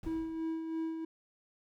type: noise with exponential decay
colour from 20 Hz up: brown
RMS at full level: -43 dBFS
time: 0.03-0.72 s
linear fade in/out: 2 ms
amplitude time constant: 150 ms
type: tone with tremolo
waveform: triangle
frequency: 323.8 Hz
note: E4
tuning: 31 cents flat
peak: -30 dBFS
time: 0.06-1.05 s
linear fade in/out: 5 ms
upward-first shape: sine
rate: 3 Hz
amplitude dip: 45%
effects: none